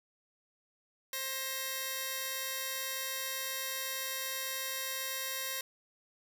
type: tone pair together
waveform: 5% pulse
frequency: 529.4 / 1892 Hz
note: C5 / A#6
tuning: +20 / +25 cents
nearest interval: octave + minor seventh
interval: 2205 cents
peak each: -27 dBFS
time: 1.13-5.61 s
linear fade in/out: 2 ms
effects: none